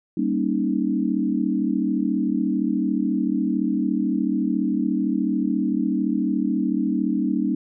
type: chord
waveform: sine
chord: Eb dominant seventh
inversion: first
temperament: equal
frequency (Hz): 196 / 233.1 / 277.2 / 311.1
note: G3 / Bb3 / Db4 / Eb4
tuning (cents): 0 / 0 / 0 / 0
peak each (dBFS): -25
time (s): 0.17-7.55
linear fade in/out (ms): 5
effects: none